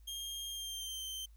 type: tone with pitch glide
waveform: sawtooth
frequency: 3218 to 3116 Hz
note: G7 to G7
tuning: +45 to -11 cents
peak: -37 dBFS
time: 0.07-1.26 s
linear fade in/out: 10 ms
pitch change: -56 cents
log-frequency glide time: 0.49-1.03 s
effects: added 53 Hz sine -55 dBFS peak until 1.36 s + white hiss -75 dBFS RMS until 1.36 s